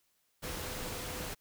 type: tone in noise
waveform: sine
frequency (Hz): 502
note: B4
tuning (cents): +28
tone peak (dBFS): -48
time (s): 0.44-1.28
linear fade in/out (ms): 20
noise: pink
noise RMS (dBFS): -40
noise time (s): 0.42-1.35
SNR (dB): -11
effects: white hiss -75 dBFS RMS until 1.4 s